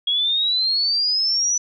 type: exponential sweep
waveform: sine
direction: up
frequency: 3301 to 5980 Hz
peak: -17 dBFS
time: 0.07-1.58 s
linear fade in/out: 5 ms
effects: none